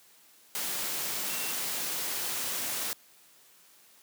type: tone in noise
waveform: sine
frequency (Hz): 2721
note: F7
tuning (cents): -46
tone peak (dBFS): -41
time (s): 1.3-1.51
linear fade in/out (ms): 0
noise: white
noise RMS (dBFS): -33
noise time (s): 0.55-2.93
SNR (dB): -11
effects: white hiss -59 dBFS RMS until 4.02 s + high-pass 150 Hz 12 dB/octave